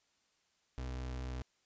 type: tone with vibrato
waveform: 35% pulse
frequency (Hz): 63.4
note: B1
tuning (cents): +46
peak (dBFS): -37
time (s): 0.78-1.42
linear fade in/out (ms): 0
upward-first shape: triangle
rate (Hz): 5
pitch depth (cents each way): 8
effects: white hiss -75 dBFS RMS until 1.65 s + resampled to 16000 Hz